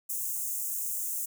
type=high-pass noise; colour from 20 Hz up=white; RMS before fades=-33 dBFS; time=0.09-1.26 s; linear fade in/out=10 ms; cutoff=6600 Hz; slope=48 dB/octave; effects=none